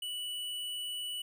sine tone with tanh clipping, 2956 Hz, F#7, 2 cents flat, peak -37 dBFS, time 0.02-1.22 s, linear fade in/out 5 ms, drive 18 dB, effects none

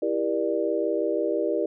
sine chord, E half-diminished seventh, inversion none, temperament just, 329.6 / 395.6 / 474.7 / 593.3 Hz, E4 / G4 / Bb4 / D5, 0 / +16 / +31 / +18 cents, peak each -28 dBFS, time 0.02-1.66 s, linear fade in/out 5 ms, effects none

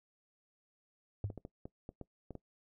sine tone with exponential decay, 100.9 Hz, G#2, 49 cents flat, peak -31 dBFS, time 1.24-1.37 s, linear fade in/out 5 ms, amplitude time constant 27 ms
clicks, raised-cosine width 2 ms, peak -31 dBFS, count 9, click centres 1.242 / 1.302 / 1.377 / 1.451 / 1.655 / 1.891 / 2.013 / 2.307 / 2.353 s
effects noise-tail reverb RT60 0.1 s tail -20 dB re dry

